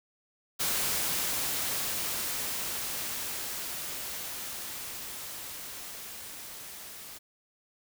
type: noise with level ramp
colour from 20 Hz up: white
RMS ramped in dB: -29 to -45 dBFS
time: 0.59-7.19 s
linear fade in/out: 20 ms
effects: none